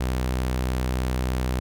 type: tone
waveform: sawtooth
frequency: 63.3 Hz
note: B1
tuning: 43 cents sharp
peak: -19 dBFS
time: 0-1.6 s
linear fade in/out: 10 ms
effects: none